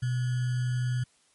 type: tone with sample-and-hold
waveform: sine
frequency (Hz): 124.6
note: B2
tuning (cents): +16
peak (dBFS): -25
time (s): 0.02-1.04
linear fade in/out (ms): 10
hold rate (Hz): 1575
effects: white hiss -65 dBFS RMS until 1.34 s + MP3 48 kbps